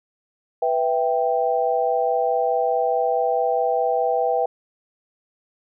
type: chord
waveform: sine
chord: E minor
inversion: second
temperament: equal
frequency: 493.9 / 659.3 / 784 Hz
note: B4 / E5 / G5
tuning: 0 / 0 / 0 cents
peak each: -22 / -23 / -22 dBFS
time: 0.62-4.46 s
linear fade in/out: 5 ms
effects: none